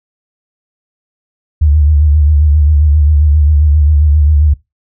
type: tone with vibrato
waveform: sine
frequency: 74.7 Hz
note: D2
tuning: 30 cents sharp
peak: -5 dBFS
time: 1.61-4.54 s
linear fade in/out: 10 ms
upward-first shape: sine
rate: 7.5 Hz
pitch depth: 70 cents each way
effects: noise-tail reverb RT60 0.2 s tail -20 dB re dry